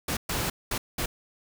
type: noise bursts at uneven times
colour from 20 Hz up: pink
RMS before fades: -29 dBFS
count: 4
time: 0.08-0.17 / 0.29-0.5 / 0.71-0.78 / 0.98-1.06 s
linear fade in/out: 5 ms
effects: none